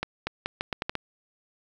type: accelerating click train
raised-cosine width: 0.3 ms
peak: -12 dBFS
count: 8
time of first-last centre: 0.03-0.953 s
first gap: 240 ms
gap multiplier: 0.79
effects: 8-bit